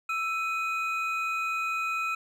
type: tone pair together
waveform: triangle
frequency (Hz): 1324.3 / 2500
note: E6 / D#7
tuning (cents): +8 / +8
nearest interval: major seventh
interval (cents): 1100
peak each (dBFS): -28 / -29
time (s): 0.09-2.15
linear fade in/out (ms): 5
effects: none